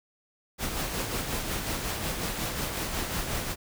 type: noise with tremolo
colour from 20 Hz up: pink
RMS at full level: -30 dBFS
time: 0.58-3.56 s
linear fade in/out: 50 ms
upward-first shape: sine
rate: 5.5 Hz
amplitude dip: 40%
effects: none